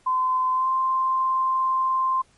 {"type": "tone with pitch glide", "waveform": "sine", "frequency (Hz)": [1027, 1046.2], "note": ["C6", "C6"], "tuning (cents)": [-33, -1], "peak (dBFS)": -19, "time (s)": [0.06, 2.22], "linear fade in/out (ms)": 10, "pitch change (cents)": 32, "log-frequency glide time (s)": [0.53, 0.68], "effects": ["pink hiss -60 dBFS RMS until 2.37 s", "MP3 48 kbps"]}